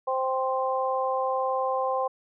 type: harmonic tone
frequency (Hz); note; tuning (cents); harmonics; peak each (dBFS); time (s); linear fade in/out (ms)
261.6; C4; 0; 2 / 3 / 4; -27 / -29 / -29; 0.07-2.08; 10
effects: none